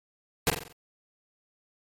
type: noise with echo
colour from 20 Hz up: pink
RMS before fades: -23 dBFS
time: 0.47-0.5 s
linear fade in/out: 0 ms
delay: 45 ms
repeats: 5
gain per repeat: -6 dB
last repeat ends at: 0.725 s
effects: MP3 64 kbps